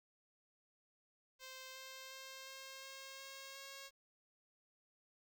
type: tone with pitch steps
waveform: 5% pulse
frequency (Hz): 522 / 525.9 / 529.9 / 533.9 / 537.9 / 542 / 546.1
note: C5 / C5 / C5 / C5 / C5 / C#5 / C#5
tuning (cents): -4 / +9 / +22 / +35 / +48 / -39 / -26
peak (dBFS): -39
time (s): 1.39-3.91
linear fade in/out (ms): 50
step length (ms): 360
effects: 12-bit